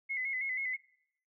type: tone with vibrato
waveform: sine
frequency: 2093 Hz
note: C7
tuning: in tune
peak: -32 dBFS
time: 0.09-0.77 s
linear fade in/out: 20 ms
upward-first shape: square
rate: 6.2 Hz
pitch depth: 61 cents each way
effects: noise-tail reverb RT60 0.8 s tail -24 dB re dry